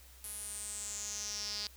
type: tone with band-pass filter sweep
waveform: sawtooth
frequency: 207.7 Hz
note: G#3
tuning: in tune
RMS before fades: -41 dBFS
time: 0.24-1.67 s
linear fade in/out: 2 ms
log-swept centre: 11000 to 4700 Hz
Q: 6.5
effects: added 63 Hz sine -56 dBFS peak until 1.76 s + white hiss -59 dBFS RMS until 1.76 s